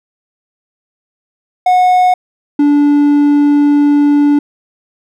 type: tone pair in turn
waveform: triangle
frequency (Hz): 730 / 290.2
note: F#5 / D4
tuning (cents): -24 / -21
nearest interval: octave + major third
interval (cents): 1597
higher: first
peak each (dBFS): -4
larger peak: neither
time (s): 1.66-2.14 / 2.59-4.39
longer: second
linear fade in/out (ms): 5
effects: none